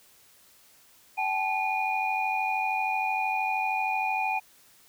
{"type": "tone cluster", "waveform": "sine", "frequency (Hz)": [767, 860, 2443], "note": ["G5", "A5", "D#7"], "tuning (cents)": [-38, -40, -32], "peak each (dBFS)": -29, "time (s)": [1.17, 4.4], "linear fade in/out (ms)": 20, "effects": ["tanh soft clip ceiling -16 dBFS", "white hiss -58 dBFS RMS until 4.88 s"]}